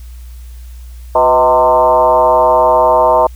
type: tone with frequency modulation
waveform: sine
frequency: 770 Hz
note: G5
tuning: 31 cents flat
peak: -6 dBFS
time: 1.15-3.27 s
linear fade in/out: 5 ms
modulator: 136 Hz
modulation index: 2
effects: added 60 Hz sine -28 dBFS peak until 3.35 s + white hiss -47 dBFS RMS until 3.35 s